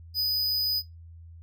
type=tone; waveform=square; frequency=4983 Hz; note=D#8; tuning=2 cents sharp; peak=-24 dBFS; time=0.14-0.83 s; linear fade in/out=50 ms; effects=noise-tail reverb RT60 0.2 s tail -23 dB re dry + added 83 Hz sine -44 dBFS peak until 1.42 s